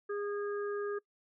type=harmonic tone; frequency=409.3 Hz; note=G#4; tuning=25 cents flat; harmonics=1 / 3 / 4; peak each=-34 / -44 / -46 dBFS; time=0.09-0.99 s; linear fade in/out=10 ms; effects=noise-tail reverb RT60 0.1 s tail -23 dB re dry